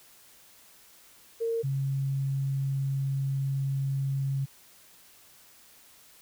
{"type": "tone pair in turn", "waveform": "sine", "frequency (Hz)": [458.4, 136.44], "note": ["A#4", "C#3"], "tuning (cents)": [-29, -27], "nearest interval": "octave + major sixth", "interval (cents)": 2098, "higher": "first", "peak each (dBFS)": -26, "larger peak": "neither", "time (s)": [[1.4, 1.63], [1.63, 4.46]], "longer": "second", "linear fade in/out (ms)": 20, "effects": ["white hiss -56 dBFS RMS until 6.21 s"]}